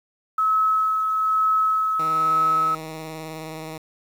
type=tone with tremolo; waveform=sine; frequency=1290 Hz; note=E6; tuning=38 cents flat; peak=-16 dBFS; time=0.38-2.75 s; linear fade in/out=5 ms; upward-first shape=sine; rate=1.1 Hz; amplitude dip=35%
type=tone with vibrato; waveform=10% pulse; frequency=158.3 Hz; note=D#3; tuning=30 cents sharp; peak=-24 dBFS; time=1.99-3.78 s; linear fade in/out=5 ms; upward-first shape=sine; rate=19 Hz; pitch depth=23 cents each way
effects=8-bit